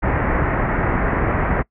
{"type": "low-pass noise", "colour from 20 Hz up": "pink", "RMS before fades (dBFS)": -19, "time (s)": [0.02, 1.63], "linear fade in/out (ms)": 20, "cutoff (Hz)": 2100, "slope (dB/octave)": 48, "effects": ["noise-tail reverb RT60 0.1 s tail -23 dB re dry"]}